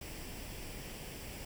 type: noise with comb filter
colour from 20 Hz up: pink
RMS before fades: -45 dBFS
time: 0.01-1.45 s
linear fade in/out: 5 ms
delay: 0.38 ms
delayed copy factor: +0.5
effects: none